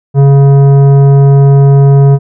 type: tone with tanh clipping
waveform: triangle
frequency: 139.1 Hz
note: C#3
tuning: 6 cents sharp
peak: -3 dBFS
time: 0.14-2.19 s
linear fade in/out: 50 ms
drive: 16 dB
effects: none